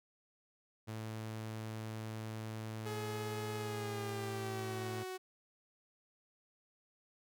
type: tone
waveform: sawtooth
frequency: 110 Hz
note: A2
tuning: in tune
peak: -37 dBFS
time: 0.87-5.04 s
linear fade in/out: 20 ms
type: tone with pitch glide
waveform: sawtooth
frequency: 422.6 to 372.2 Hz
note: G#4 to F#4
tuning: +30 to +10 cents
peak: -37 dBFS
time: 2.85-5.18 s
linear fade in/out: 20 ms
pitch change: -220 cents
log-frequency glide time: 3.56-4.88 s
effects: none